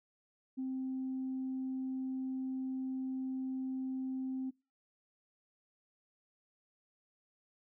sine tone, 261.6 Hz, C4, in tune, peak -34 dBFS, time 0.57-4.51 s, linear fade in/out 20 ms, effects noise-tail reverb RT60 0.3 s tail -24 dB re dry + tanh soft clip ceiling -31 dBFS

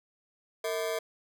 40% pulse ring-modulated tone, 550 Hz, C#5, 14 cents flat, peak -26 dBFS, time 0.64-0.99 s, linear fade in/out 5 ms, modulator 93.1 Hz, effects none

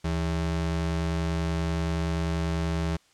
square ring-modulated tone, 121 Hz, B2, 35 cents flat, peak -23 dBFS, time 0.04-2.97 s, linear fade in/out 10 ms, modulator 45.2 Hz, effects white hiss -62 dBFS RMS until 3.13 s + low-pass 7000 Hz 12 dB/octave

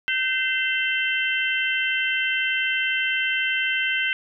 harmonic tone with a mistuned harmonic, 516 Hz, C5, 24 cents flat, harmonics 3 / 4 / 5 / 6, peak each -25 / -26 / -27 / -28 dBFS, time 0.08-4.13 s, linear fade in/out 0 ms, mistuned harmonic 5, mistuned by +69 cents, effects none

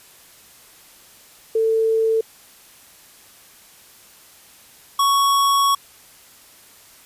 sine / square tone pair in turn, 446.1 / 1113.1 Hz, A4 / C#6, +24 / +7 cents, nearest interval octave + major third, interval 1583 cents, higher second, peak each -15 dBFS, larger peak neither, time 1.55-2.21 / 4.99-5.75 s, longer second, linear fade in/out 5 ms, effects white hiss -48 dBFS RMS until 7.05 s + resampled to 32000 Hz

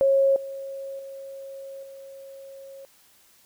sine tone with level steps, 545 Hz, C#5, 29 cents flat, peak -16 / -32 / -36 / -40 dBFS, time 0.01-2.85 s, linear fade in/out 0 ms, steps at 0.36 / 0.99 / 1.83 s, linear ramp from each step 2 ms, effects white hiss -58 dBFS RMS until 3.45 s

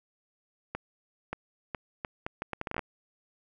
accelerating click train, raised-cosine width 0.5 ms, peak -18 dBFS, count 14, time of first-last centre 0.75-2.792 s, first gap 580 ms, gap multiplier 0.72, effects none

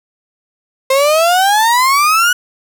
35% pulse exponential sweep, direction up, 523.3 to 1480 Hz, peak -7 dBFS, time 0.9-2.33 s, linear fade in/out 5 ms, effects none

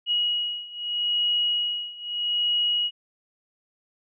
sine beating tone pair, 2901 / 2901.79 Hz, F#7 / F#7, -35 / -34 cents, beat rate 0.79 Hz, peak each -27 / -25 dBFS, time 0.06-2.91 s, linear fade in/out 50 ms, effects none

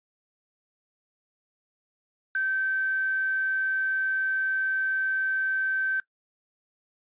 sine tone with quantisation, 1549 Hz, G6, 21 cents flat, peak -24 dBFS, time 2.35-6 s, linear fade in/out 2 ms, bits 7, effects noise-tail reverb RT60 0.1 s tail -20 dB re dry + resampled to 8000 Hz

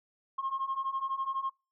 sine beating tone pair, 1066 / 1078 Hz, C6 / C#6, +32 / -49 cents, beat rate 12 Hz, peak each -34 / -32 dBFS, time 0.38-1.5 s, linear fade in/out 10 ms, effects noise-tail reverb RT60 0.3 s tail -25 dB re dry + tanh soft clip ceiling -25 dBFS

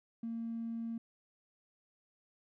triangle tone, 229.3 Hz, A#3, 28 cents flat, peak -33 dBFS, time 0.23-0.98 s, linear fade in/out 5 ms, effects tanh soft clip ceiling -34 dBFS

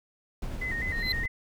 brown noise with tremolo, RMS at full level -33 dBFS, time 0.42-1.26 s, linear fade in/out 2 ms, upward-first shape sine, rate 11 Hz, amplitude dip 25%
sine tone with vibrato, 1940 Hz, B6, 31 cents flat, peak -30 dBFS, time 0.61-1.28 s, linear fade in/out 10 ms, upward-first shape square, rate 4.8 Hz, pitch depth 76 cents each way
triangle tone with exponential growth, 4084 Hz, C8, 43 cents flat, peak -22 dBFS, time 0.9-1.12 s, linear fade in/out 1 ms, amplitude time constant 46 ms
effects none

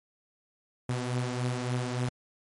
sawtooth beating tone pair, 123.47 / 126.97 Hz, B2 / B2, 0 / +48 cents, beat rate 3.5 Hz, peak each -26 / -31 dBFS, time 0.89-2.09 s, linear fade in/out 5 ms, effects MP3 48 kbps

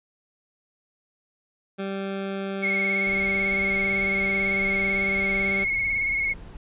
20% pulse tone, 195.2 Hz, G3, 7 cents flat, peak -23 dBFS, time 1.78-5.65 s, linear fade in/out 20 ms
sine tone with vibrato, 2182 Hz, C#7, 28 cents flat, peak -22 dBFS, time 2.62-6.34 s, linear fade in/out 20 ms, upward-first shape sine, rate 18 Hz, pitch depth 33 cents each way
brown noise, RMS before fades -40 dBFS, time 3.06-6.57 s, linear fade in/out 2 ms
effects resampled to 8000 Hz

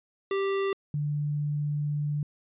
square / sine tone pair in turn, 392 / 147.34 Hz, G4 / D3, 0 / +6 cents, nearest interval octave + perfect fourth, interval 1694 cents, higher first, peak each -26 dBFS, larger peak neither, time 0.31-0.73 / 0.94-2.23 s, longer second, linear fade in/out 2 ms, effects resampled to 8000 Hz

